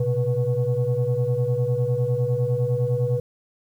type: tone cluster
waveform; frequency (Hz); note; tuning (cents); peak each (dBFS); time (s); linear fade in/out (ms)
sine; 120.5 / 130.4 / 487.6; B2 / C3 / B4; -42 / -5 / -22; -23; 0-3.2; 5
effects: tanh soft clip ceiling -13 dBFS + 9-bit